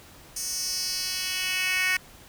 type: tone with high-pass filter sweep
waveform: 10% pulse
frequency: 370 Hz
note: F#4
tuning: in tune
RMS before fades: -28 dBFS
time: 0.36-1.97 s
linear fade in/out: 5 ms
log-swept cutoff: 7000 to 2000 Hz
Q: 2.6
effects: pink hiss -50 dBFS RMS until 2.28 s